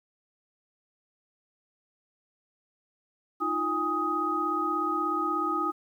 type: tone cluster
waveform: sine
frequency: 311.9 / 348.5 / 818 / 1252 Hz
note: D#4 / F4 / G#5 / D#6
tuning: +4 / -4 / -26 / +10 cents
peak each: -33 / -34 / -36 / -27 dBFS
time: 3.4-5.72 s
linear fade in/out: 20 ms
effects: 10-bit